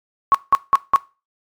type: tone bursts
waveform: sine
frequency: 1108.7 Hz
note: C#6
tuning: in tune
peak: -8 dBFS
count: 4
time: 0.32-0.96 s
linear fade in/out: 0 ms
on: 25 ms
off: 180 ms
effects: noise-tail reverb RT60 0.3 s tail -19 dB re dry + MP3 96 kbps